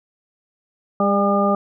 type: harmonic tone with a mistuned harmonic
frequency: 201.6 Hz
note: G3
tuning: 49 cents sharp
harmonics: 1 / 2 / 3 / 4 / 6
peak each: -19 / -24 / -20 / -24 / -21 dBFS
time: 1-1.55 s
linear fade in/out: 2 ms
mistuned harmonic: 3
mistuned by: -20 cents
effects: none